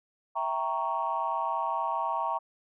sine chord, E diminished seventh, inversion none, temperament equal, 659.3 / 784 / 932.3 / 1108.7 Hz, E5 / G5 / Bb5 / Db6, 0 / 0 / 0 / 0 cents, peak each -35 / -34 / -30 / -32 dBFS, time 0.35-2.39 s, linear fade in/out 20 ms, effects tanh soft clip ceiling -18 dBFS

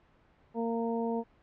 harmonic tone, 230.4 Hz, A#3, 20 cents flat, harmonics 1 / 2 / 3 / 4, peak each -32 / -33 / -39 / -39 dBFS, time 0.54-1.24 s, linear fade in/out 50 ms, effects pink hiss -64 dBFS RMS until 1.42 s + low-pass 2000 Hz 12 dB/octave

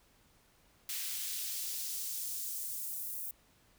white noise with high-pass filter sweep, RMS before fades -39 dBFS, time 0.89-3.31 s, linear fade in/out 2 ms, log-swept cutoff 2300 to 12000 Hz, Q 0.8, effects pink hiss -67 dBFS RMS until 3.78 s

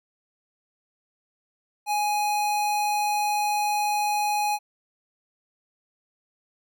square tone, 833 Hz, G#5, 5 cents sharp, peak -23 dBFS, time 1.86-4.59 s, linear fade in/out 50 ms, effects none

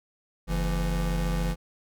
square tone pair together, 47.07 / 167.6 Hz, F#1 / E3, +30 / +29 cents, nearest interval octave + minor seventh, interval 2199 cents, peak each -27 / -30 dBFS, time 0.47-1.56 s, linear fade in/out 50 ms, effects none

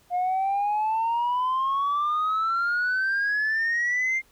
sine exponential sweep, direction up, 708 to 2121 Hz, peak -20 dBFS, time 0.1-4.22 s, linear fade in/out 50 ms, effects tanh soft clip ceiling -20 dBFS + pink hiss -60 dBFS RMS until 4.31 s

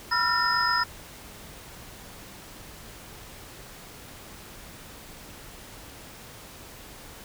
sine tone cluster, 978 / 1344 / 1392 / 1820 / 5080 Hz, B5 / E6 / F6 / A#6 / D#8, -17 / +33 / -6 / -42 / +35 cents, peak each -28 dBFS, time 0.11-0.84 s, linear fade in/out 10 ms, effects pink hiss -45 dBFS RMS until 7.24 s

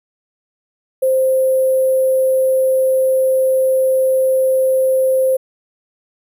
sine tone with sample-and-hold, 523.3 Hz, C5, in tune, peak -11 dBFS, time 1.02-5.37 s, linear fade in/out 10 ms, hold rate 11025 Hz, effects none

